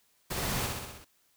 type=noise with echo; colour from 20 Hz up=pink; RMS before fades=-34 dBFS; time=0.3-0.67 s; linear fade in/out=10 ms; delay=63 ms; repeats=6; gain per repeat=-3 dB; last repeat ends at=1.048 s; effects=white hiss -69 dBFS RMS until 1.36 s